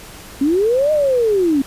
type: linear two-way sweep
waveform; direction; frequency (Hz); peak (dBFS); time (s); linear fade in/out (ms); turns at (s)
sine; up then down; 261.6 to 622.3 to 261.6; -12; 0.41-1.62; 5; 0.92
effects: pink hiss -37 dBFS RMS until 1.66 s + resampled to 32000 Hz